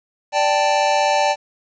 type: chord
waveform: square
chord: D suspended fourth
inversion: none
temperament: equal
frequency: 587.3 / 784 / 880 Hz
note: D5 / G5 / A5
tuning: 0 / 0 / 0 cents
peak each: -20 dBFS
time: 0.32-1.36 s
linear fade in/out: 50 ms
effects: resampled to 16000 Hz + 8-bit